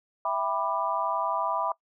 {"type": "chord", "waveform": "sine", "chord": "E minor seventh", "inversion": "none", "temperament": "just", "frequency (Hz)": [659.3, 791.1, 988.9, 1186.7], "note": ["E5", "G5", "B5", "D6"], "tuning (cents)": [0, 16, 2, 18], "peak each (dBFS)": [-31, -33, -29, -31], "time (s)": [0.25, 1.72], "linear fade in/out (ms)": 2, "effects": ["noise-tail reverb RT60 0.1 s tail -22 dB re dry"]}